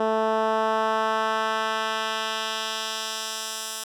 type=tone with band-pass filter sweep; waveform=10% pulse; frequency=220 Hz; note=A3; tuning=in tune; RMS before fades=-26 dBFS; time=0-3.84 s; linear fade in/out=5 ms; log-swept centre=540 to 8400 Hz; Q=0.88; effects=none